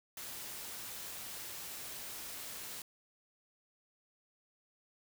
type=noise; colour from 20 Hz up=white; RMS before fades=-45 dBFS; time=0.17-2.82 s; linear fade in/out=2 ms; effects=none